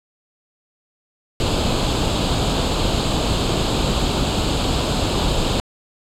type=noise with comb filter; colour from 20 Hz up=pink; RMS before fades=-19 dBFS; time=1.4-5.6 s; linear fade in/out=0 ms; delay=0.26 ms; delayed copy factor=+0.7; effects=low-pass 6000 Hz 12 dB/octave